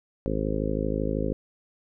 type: harmonic tone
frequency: 52.8 Hz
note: G#1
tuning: 29 cents sharp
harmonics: 1 / 2 / 3 / 4 / 5 / 6 / 7 / 8 / 9 / 10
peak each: -31 / -36 / -33 / -34 / -32 / -35 / -37 / -34 / -35 / -34 dBFS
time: 0.26-1.33 s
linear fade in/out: 0 ms
effects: none